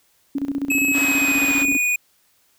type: tone with tremolo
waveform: sine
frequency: 278.7 Hz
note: C#4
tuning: 9 cents sharp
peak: -19 dBFS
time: 0.35-1.77 s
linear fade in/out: 5 ms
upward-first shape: square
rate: 15 Hz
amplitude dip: 75%
type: tone with pitch glide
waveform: square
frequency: 2575 to 2466 Hz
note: E7 to D#7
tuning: -41 to -16 cents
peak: -18 dBFS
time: 0.7-1.96 s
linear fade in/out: 5 ms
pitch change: -75 cents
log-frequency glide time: 0.85-1.54 s
type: band-pass noise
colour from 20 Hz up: white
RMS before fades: -30 dBFS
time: 0.92-1.66 s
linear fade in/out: 50 ms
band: 510 to 2500 Hz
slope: 12 dB/octave
type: click train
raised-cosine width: 2 ms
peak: -25 dBFS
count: 6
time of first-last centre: 1.36-1.728 s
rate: 13.6 Hz
effects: white hiss -61 dBFS RMS until 2.58 s